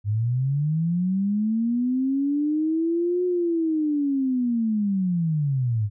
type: linear two-way sweep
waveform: sine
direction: up then down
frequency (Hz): 99.8 to 362.8 to 99.8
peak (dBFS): -20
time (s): 0.04-5.9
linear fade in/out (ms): 50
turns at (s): 3.25
effects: none